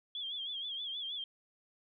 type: tone with vibrato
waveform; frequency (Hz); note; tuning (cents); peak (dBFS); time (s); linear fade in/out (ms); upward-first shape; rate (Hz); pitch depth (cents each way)
sine; 3322; G#7; 0; -37; 0.15-1.24; 2; sine; 6.3; 89
effects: none